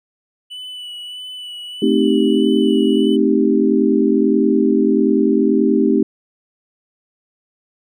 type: tone with vibrato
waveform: triangle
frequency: 2970 Hz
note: F#7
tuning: 6 cents sharp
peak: -27 dBFS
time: 0.5-3.17 s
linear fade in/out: 20 ms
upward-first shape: sine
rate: 1.6 Hz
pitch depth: 21 cents each way
type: chord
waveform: sine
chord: A half-diminished seventh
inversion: none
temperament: equal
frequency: 220 / 261.6 / 311.1 / 392 Hz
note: A3 / C4 / Eb4 / G4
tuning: 0 / 0 / 0 / 0 cents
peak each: -17 dBFS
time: 1.82-6.03 s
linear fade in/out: 5 ms
effects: none